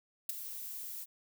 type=noise with ADSR envelope; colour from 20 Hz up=violet; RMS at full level=-30 dBFS; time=0.29-1.06 s; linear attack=5 ms; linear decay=14 ms; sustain=-13 dB; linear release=36 ms; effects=none